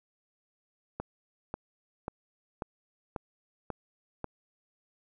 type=click train; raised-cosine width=1 ms; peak=-20 dBFS; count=7; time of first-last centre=1-4.243 s; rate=1.85 Hz; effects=none